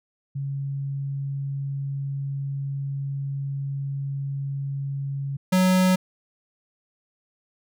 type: tone pair in turn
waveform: sine / square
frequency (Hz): 138.59 / 185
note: C#3 / F#3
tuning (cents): 0 / 0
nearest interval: perfect fourth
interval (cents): 500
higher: second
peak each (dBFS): -26 / -17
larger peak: second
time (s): 0.35-5.37 / 5.52-5.96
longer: first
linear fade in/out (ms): 10
effects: none